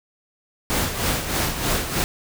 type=noise with tremolo; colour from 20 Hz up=pink; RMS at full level=-21 dBFS; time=0.7-2.04 s; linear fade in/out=0 ms; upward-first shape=sine; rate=3.2 Hz; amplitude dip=60%; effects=none